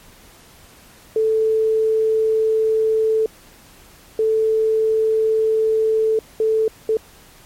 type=tone bursts at uneven times; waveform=sine; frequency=440 Hz; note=A4; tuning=in tune; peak=-14 dBFS; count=4; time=1.16-3.26 / 4.19-6.19 / 6.4-6.68 / 6.89-6.97 s; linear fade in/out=2 ms; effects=pink hiss -47 dBFS RMS until 7.45 s + MP3 64 kbps